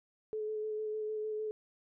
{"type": "tone with vibrato", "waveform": "sine", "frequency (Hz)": 430, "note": "A4", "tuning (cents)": -40, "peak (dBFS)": -34, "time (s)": [0.33, 1.51], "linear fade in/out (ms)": 0, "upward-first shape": "square", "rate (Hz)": 6.6, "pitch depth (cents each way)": 13, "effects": []}